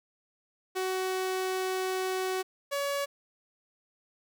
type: tone pair in turn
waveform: sawtooth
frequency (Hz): 374.5 / 564.7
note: F#4 / C#5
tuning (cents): +21 / +32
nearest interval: perfect fifth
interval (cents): 711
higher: second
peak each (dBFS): -25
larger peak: neither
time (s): 0.75-2.43 / 2.71-3.06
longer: first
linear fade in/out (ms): 20
effects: none